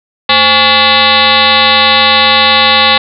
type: tone with frequency modulation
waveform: sine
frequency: 2330 Hz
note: D7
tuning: 14 cents flat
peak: -4 dBFS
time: 0.29-2.98 s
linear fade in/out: 5 ms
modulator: 301 Hz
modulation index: 5.9
effects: none